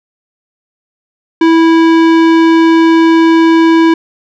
sine tone with tanh clipping, 328 Hz, E4, 9 cents flat, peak -6 dBFS, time 1.41-3.94 s, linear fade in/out 5 ms, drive 18 dB, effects none

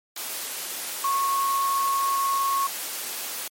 sine tone in noise, 1098 Hz, C#6, 17 cents flat, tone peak -21 dBFS, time 1.04-2.67 s, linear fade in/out 5 ms, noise white, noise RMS -32 dBFS, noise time 0.16-3.48 s, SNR +8 dB, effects high-pass 300 Hz 12 dB/octave + MP3 64 kbps

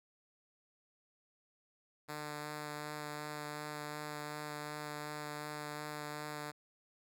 5% pulse tone with vibrato, 149.5 Hz, D3, 31 cents sharp, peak -30 dBFS, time 2.08-6.52 s, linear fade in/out 20 ms, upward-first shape sine, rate 2.7 Hz, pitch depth 10 cents each way, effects none

